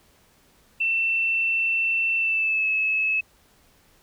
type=tone with pitch glide; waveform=sine; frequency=2684 to 2591 Hz; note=E7 to E7; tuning=+31 to -30 cents; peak=-20 dBFS; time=0.8-3.21 s; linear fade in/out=10 ms; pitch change=-61 cents; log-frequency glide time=2.17-2.67 s; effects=pink hiss -59 dBFS RMS until 4.02 s